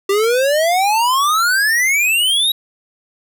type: exponential sweep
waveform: square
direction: up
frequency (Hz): 387.8 to 3868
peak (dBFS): -13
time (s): 0.09-2.52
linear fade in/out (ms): 5
effects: none